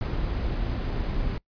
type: noise with amplitude modulation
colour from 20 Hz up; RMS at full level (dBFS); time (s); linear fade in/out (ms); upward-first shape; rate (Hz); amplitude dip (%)
brown; -26; 0.01-1.38; 2; sine; 297; 35
effects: noise-tail reverb RT60 0.1 s tail -23 dB re dry + resampled to 11025 Hz